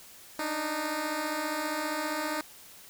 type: beating tone pair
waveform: 10% pulse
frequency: 293.7 / 308.7 Hz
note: D4 / D#4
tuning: 0 / -14 cents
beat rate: 15 Hz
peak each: -28 / -23 dBFS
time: 0.39-2.41 s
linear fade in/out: 2 ms
effects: white hiss -51 dBFS RMS until 2.89 s